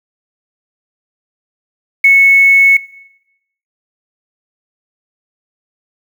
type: tone with quantisation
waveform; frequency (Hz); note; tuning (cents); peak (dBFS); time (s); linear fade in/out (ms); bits
sine; 2203; C#7; -11; -3; 2.04-2.77; 5; 5
effects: noise-tail reverb RT60 0.9 s tail -22 dB re dry